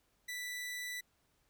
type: tone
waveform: sawtooth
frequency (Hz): 1975.5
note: B6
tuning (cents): 0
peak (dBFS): -36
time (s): 0.28-1.01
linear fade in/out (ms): 10
effects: pink hiss -75 dBFS RMS until 1.49 s